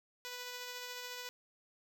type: tone with tremolo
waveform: 5% pulse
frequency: 493.9 Hz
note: B4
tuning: in tune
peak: -30 dBFS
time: 0.25-1.29 s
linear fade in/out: 0 ms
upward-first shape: sine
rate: 14 Hz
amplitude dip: 25%
effects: none